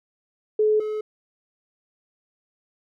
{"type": "tone pair in turn", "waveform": ["sine", "triangle"], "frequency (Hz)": [428.2, 428.2], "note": ["A4", "A4"], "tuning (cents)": [-47, -47], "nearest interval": "unison", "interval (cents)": 0, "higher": "neither", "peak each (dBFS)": [-16, -23], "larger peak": "first", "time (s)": [[0.59, 0.8], [0.8, 1.01]], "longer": "neither", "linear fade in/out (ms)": 5, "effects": []}